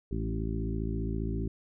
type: harmonic tone with a mistuned harmonic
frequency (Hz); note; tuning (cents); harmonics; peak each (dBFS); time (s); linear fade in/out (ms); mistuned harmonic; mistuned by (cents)
55; A1; 0; 1 / 2 / 3 / 4 / 5 / 6 / 7; -33 / -36 / -38 / -39 / -40 / -41 / -41; 0.11-1.48; 5; 4; -22
effects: none